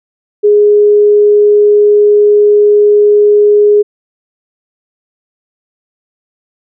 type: tone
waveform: sine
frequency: 415.3 Hz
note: G#4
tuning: in tune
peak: -3 dBFS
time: 0.43-3.83 s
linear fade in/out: 20 ms
effects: none